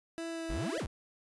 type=tone with vibrato; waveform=30% pulse; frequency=329.6 Hz; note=E4; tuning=in tune; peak=-34 dBFS; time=0.18-0.78 s; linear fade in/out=0 ms; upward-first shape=sine; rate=2.7 Hz; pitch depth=9 cents each way
type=exponential two-way sweep; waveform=square; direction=up then down; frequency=36.45 to 694 to 42.11 Hz; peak=-35 dBFS; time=0.49-0.87 s; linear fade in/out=10 ms; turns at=0.79 s
effects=resampled to 24000 Hz